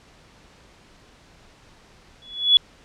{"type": "tone with exponential growth", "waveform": "sine", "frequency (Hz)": 3397, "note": "G#7", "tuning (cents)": 38, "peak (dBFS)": -7, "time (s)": [2.22, 2.57], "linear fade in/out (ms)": 1, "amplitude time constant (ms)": 75, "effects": ["pink hiss -52 dBFS RMS until 2.84 s", "low-pass 6000 Hz 12 dB/octave"]}